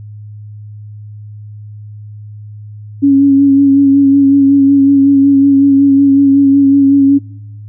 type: tone with vibrato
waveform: sine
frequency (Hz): 277.2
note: C#4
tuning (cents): 0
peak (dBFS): -4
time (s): 3.02-7.19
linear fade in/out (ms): 20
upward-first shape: sine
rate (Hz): 5.4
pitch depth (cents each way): 26
effects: noise-tail reverb RT60 0.8 s tail -23 dB re dry + added 105 Hz sine -27 dBFS peak until 7.68 s